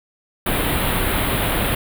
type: band-stop noise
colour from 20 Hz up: pink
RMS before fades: -20 dBFS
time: 0.46-1.75 s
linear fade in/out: 5 ms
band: 3800 to 9400 Hz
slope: 48 dB/octave
effects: none